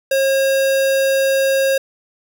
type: tone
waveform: square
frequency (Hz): 540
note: C#5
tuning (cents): -45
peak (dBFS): -14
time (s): 0.11-1.78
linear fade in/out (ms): 5
effects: none